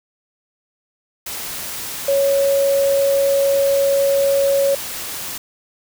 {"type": "tone in noise", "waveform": "sine", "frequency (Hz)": 554.4, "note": "C#5", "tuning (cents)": 0, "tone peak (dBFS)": -13, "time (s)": [2.08, 4.75], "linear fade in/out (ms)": 5, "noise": "white", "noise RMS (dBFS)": -28, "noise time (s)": [1.26, 5.38], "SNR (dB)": 12, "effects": []}